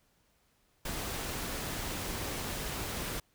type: noise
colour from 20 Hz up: pink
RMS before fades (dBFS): -37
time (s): 0.85-3.2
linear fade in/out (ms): 5
effects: pink hiss -71 dBFS RMS until 3.34 s